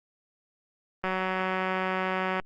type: click train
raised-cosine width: 0.5 ms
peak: -14 dBFS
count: 255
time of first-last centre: 1.04-2.398 s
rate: 187 Hz
effects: Opus 24 kbps